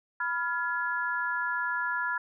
sine chord, F diminished, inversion second, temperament equal with one note detuned, 987.8 / 1396.9 / 1694.2 Hz, Cb6 / F6 / Ab6, 0 / 0 / +34 cents, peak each -33 / -31 / -32 dBFS, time 0.2-2.18 s, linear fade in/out 5 ms, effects none

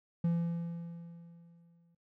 triangle tone with exponential decay, 169.4 Hz, E3, 48 cents sharp, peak -24 dBFS, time 0.24-1.95 s, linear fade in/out 5 ms, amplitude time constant 370 ms, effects noise-tail reverb RT60 0.1 s tail -25 dB re dry

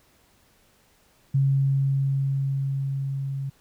sine tone with level ramp, 136.8 Hz, C#3, 23 cents flat, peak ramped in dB -17 to -27 dBFS, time 1.34-3.5 s, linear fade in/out 10 ms, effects pink hiss -61 dBFS RMS until 3.6 s

